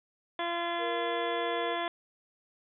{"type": "harmonic tone", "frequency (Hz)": 342.7, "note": "F4", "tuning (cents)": -33, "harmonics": [1, 2, 3, 4, 5, 6, 7, 8, 9, 10], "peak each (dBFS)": [-38, -34, -36, -44, -40, -42, -48, -52, -48, -41], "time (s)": [0.39, 1.88], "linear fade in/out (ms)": 2}
{"type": "tone", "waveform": "sine", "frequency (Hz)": 470, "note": "A#4", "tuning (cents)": 14, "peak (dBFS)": -34, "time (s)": [0.78, 1.77], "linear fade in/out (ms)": 50}
{"effects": []}